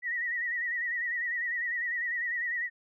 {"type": "tone with vibrato", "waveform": "sine", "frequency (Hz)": 1910, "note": "A#6", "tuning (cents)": 42, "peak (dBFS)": -29, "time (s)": [0.02, 2.7], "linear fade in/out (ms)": 50, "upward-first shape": "sine", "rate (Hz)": 10, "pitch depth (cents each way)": 70, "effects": []}